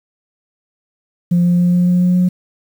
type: tone with pitch steps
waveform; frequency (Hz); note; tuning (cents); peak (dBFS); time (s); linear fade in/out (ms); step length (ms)
sine; 174.61 / 175.62 / 176.64 / 177.66 / 178.69 / 179.73 / 180.77; F3 / F3 / F3 / F3 / F3 / F3 / F#3; 0 / +10 / +20 / +30 / +40 / +50 / -40; -8; 1.31-2.29; 10; 140
effects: tanh soft clip ceiling -7 dBFS + 7-bit